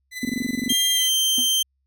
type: tone with tremolo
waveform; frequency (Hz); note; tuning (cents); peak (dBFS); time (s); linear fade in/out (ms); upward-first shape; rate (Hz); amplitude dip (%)
sawtooth; 2007; B6; +27; -25; 0.11-1.1; 50; sine; 19; 50
type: tone bursts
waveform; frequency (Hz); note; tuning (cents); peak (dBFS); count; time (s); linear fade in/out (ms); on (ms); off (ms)
sine; 246.9; B3; 0; -20; 12; 0.23-0.724; 2; 21; 22
type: tone with pitch glide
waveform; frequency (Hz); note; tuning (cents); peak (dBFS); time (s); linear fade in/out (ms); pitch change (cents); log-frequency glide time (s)
sawtooth; 3195 to 3136; G7 to G7; +32 to 0; -15; 0.69-1.63; 10; -32; 0.93-1.02
type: tone with exponential decay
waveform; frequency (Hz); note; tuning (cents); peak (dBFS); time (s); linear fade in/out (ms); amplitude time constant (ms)
triangle; 249.4; B3; +17; -23; 1.38-1.51; 2; 27
effects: added 67 Hz sine -68 dBFS peak until 1.86 s